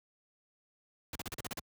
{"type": "noise bursts", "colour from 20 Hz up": "pink", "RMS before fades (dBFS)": -39, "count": 8, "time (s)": [1.13, 1.595], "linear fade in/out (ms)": 2, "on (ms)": 24, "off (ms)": 39, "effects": ["high-pass 60 Hz 12 dB/octave"]}